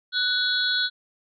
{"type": "tone cluster", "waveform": "sine", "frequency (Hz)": [1486, 3415, 3887, 4222], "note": ["F#6", "G#7", "B7", "C8"], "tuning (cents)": [7, 48, -28, 15], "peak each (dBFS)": [-25, -27, -28, -27], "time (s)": [0.12, 0.9], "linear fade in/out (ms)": 50, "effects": []}